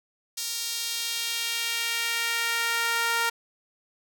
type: tone with high-pass filter sweep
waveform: sawtooth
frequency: 463.9 Hz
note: A#4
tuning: 8 cents flat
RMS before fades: -28 dBFS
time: 0.37-3.3 s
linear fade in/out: 10 ms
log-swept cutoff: 5000 to 1200 Hz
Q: 1.3
effects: none